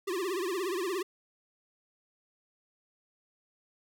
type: tone with vibrato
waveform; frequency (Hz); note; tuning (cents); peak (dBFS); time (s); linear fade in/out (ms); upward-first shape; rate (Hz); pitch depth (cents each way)
square; 368.6; F#4; -7; -31; 0.07-1.03; 10; triangle; 17; 180
effects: none